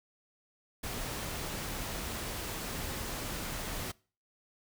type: noise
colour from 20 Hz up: pink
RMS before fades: -38 dBFS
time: 0.83-3.92 s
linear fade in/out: 10 ms
effects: noise-tail reverb RT60 0.4 s tail -24 dB re dry

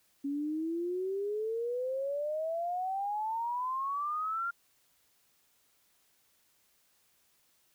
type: exponential sweep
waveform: sine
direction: up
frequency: 276.8 to 1404 Hz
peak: -31 dBFS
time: 0.24-4.51 s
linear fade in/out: 10 ms
effects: white hiss -70 dBFS RMS until 7.74 s

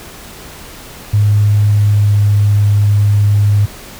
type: tone with pitch glide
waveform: sine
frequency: 103.83 to 102.82 Hz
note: G#2 to G#2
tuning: 0 to -17 cents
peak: -7 dBFS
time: 1.13-3.66 s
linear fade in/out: 10 ms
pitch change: -17 cents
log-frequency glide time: 1.71-2.16 s
effects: pink hiss -33 dBFS RMS until 3.99 s

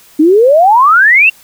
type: exponential sweep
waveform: sine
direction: up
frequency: 293.7 to 2794 Hz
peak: -3 dBFS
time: 0.19-1.3 s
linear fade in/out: 10 ms
effects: white hiss -42 dBFS RMS until 1.43 s

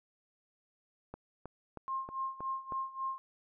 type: click train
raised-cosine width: 1 ms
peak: -29 dBFS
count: 6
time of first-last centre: 1.14-2.722 s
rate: 3.16 Hz
type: tone with tremolo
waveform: sine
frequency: 1064 Hz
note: C6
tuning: 29 cents sharp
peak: -32 dBFS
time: 1.88-3.18 s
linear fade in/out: 0 ms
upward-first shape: sine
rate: 3.6 Hz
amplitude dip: 85%
effects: none

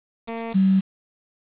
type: tone pair in turn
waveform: 15% pulse / sine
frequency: 228.6 / 191.4 Hz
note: A#3 / G3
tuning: -34 / -41 cents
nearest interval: minor third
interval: 307 cents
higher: first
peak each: -22 / -14 dBFS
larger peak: second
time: 0.27-0.54 / 0.54-0.81 s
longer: neither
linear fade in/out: 20 ms
effects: resampled to 8000 Hz + 7-bit

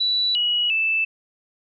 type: tone with pitch steps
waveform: sine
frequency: 3948 / 2914 / 2639 Hz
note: B7 / F#7 / E7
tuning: -1 / -27 / +1 cents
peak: -18 dBFS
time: 0-1.05 s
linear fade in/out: 10 ms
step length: 350 ms
effects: none

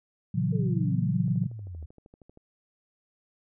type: chord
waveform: sine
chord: F# dominant seventh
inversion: first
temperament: just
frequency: 115.62 / 138.75 / 166.5 / 185 Hz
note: A#2 / C#3 / E3 / F#3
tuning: -14 / +2 / +18 / 0 cents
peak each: -29 dBFS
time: 0.34-1.47 s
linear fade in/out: 10 ms
type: exponential sweep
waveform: sine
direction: down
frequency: 461.5 to 73.42 Hz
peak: -36 dBFS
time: 0.52-1.86 s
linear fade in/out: 10 ms
type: click train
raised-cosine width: 2 ms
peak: -38 dBFS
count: 15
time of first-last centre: 1.28-2.374 s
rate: 12.8 Hz
effects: none

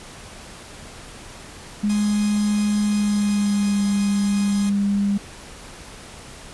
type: tone with pitch glide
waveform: sine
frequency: 207.7 to 201 Hz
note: G#3 to G3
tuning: 0 to +44 cents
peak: -17 dBFS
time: 1.83-5.18 s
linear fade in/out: 10 ms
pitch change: -56 cents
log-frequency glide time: 2.85-3.83 s
type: chord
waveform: 5% pulse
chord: Ab major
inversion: none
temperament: equal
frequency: 830.6 / 1046.5 / 1244.5 Hz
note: Ab5 / C6 / Eb6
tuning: 0 / 0 / 0 cents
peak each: -25 dBFS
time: 1.89-4.7 s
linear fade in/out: 10 ms
effects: pink hiss -40 dBFS RMS until 6.53 s + resampled to 24000 Hz

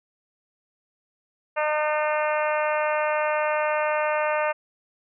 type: harmonic tone with a mistuned harmonic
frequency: 303.8 Hz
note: D#4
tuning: 41 cents flat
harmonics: 2 / 3 / 4 / 5 / 6 / 7 / 8 / 9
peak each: -24 / -28 / -30 / -32 / -34 / -35 / -36 / -37 dBFS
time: 1.56-4.53 s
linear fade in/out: 20 ms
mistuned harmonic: 6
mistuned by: -17 cents
effects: none

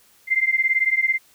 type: beating tone pair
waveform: sine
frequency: 2080 / 2098 Hz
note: C7 / C7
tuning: -11 / +4 cents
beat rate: 18 Hz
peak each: -20 dBFS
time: 0.27-1.19 s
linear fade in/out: 50 ms
effects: white hiss -56 dBFS RMS until 1.34 s

